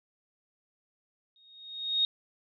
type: tone with exponential growth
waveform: sine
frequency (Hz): 3729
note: A#7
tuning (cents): 0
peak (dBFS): -21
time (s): 1.36-2.05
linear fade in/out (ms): 1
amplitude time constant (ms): 150
effects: none